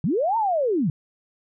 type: linear two-way sweep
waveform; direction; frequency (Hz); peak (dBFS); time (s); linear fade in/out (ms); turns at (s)
sine; up then down; 130.81 to 932 to 130.81; -19; 0.04-0.9; 2; 0.37
effects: none